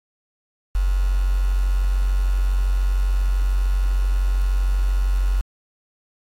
sine tone with quantisation, 46.46 Hz, F#1, 8 cents sharp, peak -16 dBFS, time 0.75-5.41 s, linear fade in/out 0 ms, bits 6, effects AAC 64 kbps

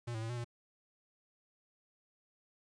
square tone with pitch steps, 119.2 / 110.9 / 113.3 / 121.6 / 118.9 Hz, A#2 / A2 / A#2 / B2 / A#2, +39 / +14 / -49 / -26 / +35 cents, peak -38 dBFS, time 0.07-0.445 s, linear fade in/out 10 ms, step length 75 ms, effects resampled to 22050 Hz + 11-bit

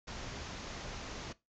pink low-pass noise, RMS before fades -44 dBFS, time 0.07-1.33 s, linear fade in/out 10 ms, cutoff 7000 Hz, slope 96 dB/octave, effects noise-tail reverb RT60 0.2 s tail -18 dB re dry

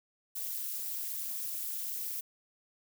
violet noise with amplitude modulation, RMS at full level -33 dBFS, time 0.35-2.21 s, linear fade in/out 10 ms, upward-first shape sine, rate 245 Hz, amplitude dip 100%, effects none

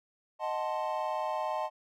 triangle chord, D# diminished seventh, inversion none, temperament equal, 622.3 / 740 / 880 / 1046.5 Hz, D#5 / F#5 / A5 / C6, 0 / 0 / 0 / 0 cents, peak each -33 / -36 / -33 / -36 dBFS, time 0.39-1.7 s, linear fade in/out 50 ms, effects none

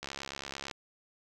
click train, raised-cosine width 0.2 ms, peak -21 dBFS, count 48, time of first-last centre 0.03-0.712 s, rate 68.9 Hz, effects 10-bit

